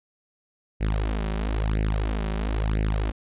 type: tone with flanger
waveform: sawtooth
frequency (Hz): 53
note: G#1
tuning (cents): +36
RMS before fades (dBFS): -25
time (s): 0.8-3.12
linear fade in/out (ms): 20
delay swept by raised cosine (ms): 0.42 to 5.32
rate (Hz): 1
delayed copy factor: +0.85
effects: resampled to 8000 Hz